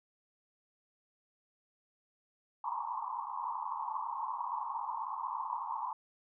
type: band-pass noise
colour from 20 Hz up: pink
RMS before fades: -38 dBFS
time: 2.64-5.93 s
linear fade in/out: 5 ms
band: 860 to 1100 Hz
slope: 96 dB/octave
effects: none